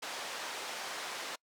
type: band-pass noise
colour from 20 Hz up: pink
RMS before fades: -41 dBFS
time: 0.02-1.36 s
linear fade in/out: 10 ms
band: 610 to 6900 Hz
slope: 12 dB/octave
effects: noise-tail reverb RT60 0.1 s tail -26 dB re dry